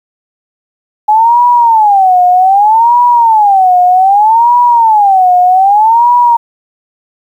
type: tone with vibrato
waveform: sine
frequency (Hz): 836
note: G#5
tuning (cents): +11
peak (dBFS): -3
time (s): 1.08-6.37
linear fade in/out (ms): 10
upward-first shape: sine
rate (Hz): 0.64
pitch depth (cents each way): 260
effects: 7-bit